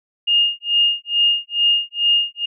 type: tone with tremolo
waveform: sine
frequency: 2836 Hz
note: F7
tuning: 26 cents sharp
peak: -11 dBFS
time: 0.27-2.46 s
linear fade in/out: 10 ms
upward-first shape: sine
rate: 2.3 Hz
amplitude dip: 100%
effects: none